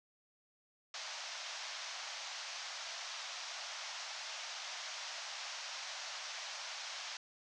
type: band-pass noise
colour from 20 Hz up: white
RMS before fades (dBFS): -45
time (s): 0.94-7.17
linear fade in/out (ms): 2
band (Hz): 600 to 6300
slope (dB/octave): 48
effects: none